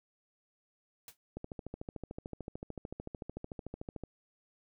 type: noise with exponential decay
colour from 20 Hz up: white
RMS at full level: -45 dBFS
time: 1.08-1.17 s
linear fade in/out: 1 ms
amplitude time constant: 18 ms
type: click train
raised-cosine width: 2 ms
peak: -27 dBFS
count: 37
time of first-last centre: 1.37-4.037 s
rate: 13.5 Hz
effects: none